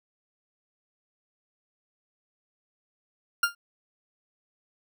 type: tone with exponential decay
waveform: 40% pulse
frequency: 1401 Hz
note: F6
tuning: 5 cents sharp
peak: -16 dBFS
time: 3.43-3.55 s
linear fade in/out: 5 ms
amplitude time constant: 25 ms
effects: none